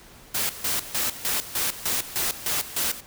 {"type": "noise with tremolo", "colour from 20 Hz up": "white", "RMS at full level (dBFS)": -25, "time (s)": [0.34, 3.01], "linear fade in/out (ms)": 10, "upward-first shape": "square", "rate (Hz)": 3.3, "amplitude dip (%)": 80, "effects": ["pink hiss -49 dBFS RMS until 3.06 s"]}